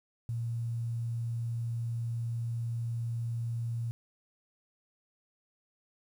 sine tone with quantisation, 116.54 Hz, A#2, in tune, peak -31 dBFS, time 0.29-3.91 s, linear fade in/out 0 ms, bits 10, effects none

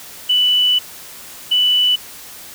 sine tone bursts at uneven times, 2976 Hz, F#7, 9 cents sharp, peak -11 dBFS, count 2, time 0.29-0.79 / 1.51-1.96 s, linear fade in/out 10 ms, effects white hiss -36 dBFS RMS until 2.54 s

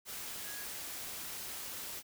sine tone in noise, 1661.2 Hz, G#6, in tune, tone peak -48 dBFS, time 0.43-0.67 s, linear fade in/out 50 ms, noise white, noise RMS -43 dBFS, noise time 0.05-2.03 s, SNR -8 dB, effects none

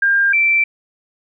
sine tone pair in turn, 1602 / 2339 Hz, G6 / D7, +37 / -8 cents, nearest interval perfect fifth, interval 655 cents, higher second, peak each -11 / -11 dBFS, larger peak neither, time 0.02-0.33 / 0.33-0.64 s, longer neither, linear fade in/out 5 ms, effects none

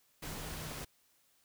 sine tone in noise, 156.8 Hz, D#3, 14 cents sharp, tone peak -49 dBFS, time 0.22-0.85 s, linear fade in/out 10 ms, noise pink, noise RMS -43 dBFS, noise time 0.22-0.85 s, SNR -9 dB, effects white hiss -71 dBFS RMS until 1.44 s

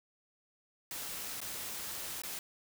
white noise with dropouts, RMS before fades -41 dBFS, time 0.91-2.39 s, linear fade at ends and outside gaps 1 ms, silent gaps 1.404-1.415 / 2.219-2.235 s, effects none

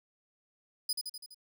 sawtooth tone with echo, 4978 Hz, D#8, in tune, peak -26 dBFS, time 0.89-0.93 s, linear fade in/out 5 ms, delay 83 ms, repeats 5, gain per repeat -4 dB, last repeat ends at 1.345 s, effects none

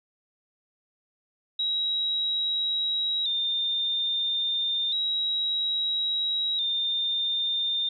sine tone with vibrato, 3729 Hz, A#7, in tune, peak -24 dBFS, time 1.59-7.89 s, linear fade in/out 5 ms, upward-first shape square, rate 0.3 Hz, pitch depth 54 cents each way, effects none

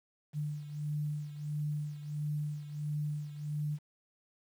sine beating tone pair, 148.6 / 150.1 Hz, D3 / D3, +21 / +38 cents, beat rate 1.5 Hz, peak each -35 / -40 dBFS, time 0.33-3.79 s, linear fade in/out 50 ms, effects 10-bit

